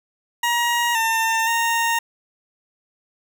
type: tone with pitch steps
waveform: 20% pulse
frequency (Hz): 949 / 901 / 924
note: A#5 / A5 / A#5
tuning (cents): +31 / +41 / -16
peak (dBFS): -13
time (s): 0.43-1.99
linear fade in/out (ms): 5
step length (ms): 520
effects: none